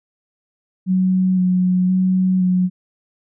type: tone with vibrato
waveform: sine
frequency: 184.3 Hz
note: F#3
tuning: 7 cents flat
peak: -13 dBFS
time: 0.86-2.7 s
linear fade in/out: 50 ms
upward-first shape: square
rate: 0.97 Hz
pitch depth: 15 cents each way
effects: none